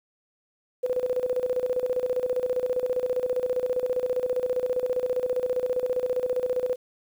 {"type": "tone with tremolo", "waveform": "sine", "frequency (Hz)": 502, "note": "B4", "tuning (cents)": 28, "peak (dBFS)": -21, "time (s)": [0.83, 6.76], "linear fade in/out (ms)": 10, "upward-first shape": "square", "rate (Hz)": 15, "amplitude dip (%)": 70, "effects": ["9-bit"]}